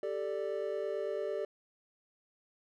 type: chord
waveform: triangle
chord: G suspended second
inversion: none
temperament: just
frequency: 392 / 441 / 588 Hz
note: G4 / A4 / D5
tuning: 0 / +4 / +2 cents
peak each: -36 / -36 / -35 dBFS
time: 0.03-1.45 s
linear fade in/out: 2 ms
effects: none